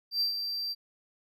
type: tone with ADSR envelope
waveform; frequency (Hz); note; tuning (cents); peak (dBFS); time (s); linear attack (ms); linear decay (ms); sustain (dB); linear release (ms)
triangle; 4699; D8; 0; -23; 0.11-0.75; 98; 120; -7; 33
effects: none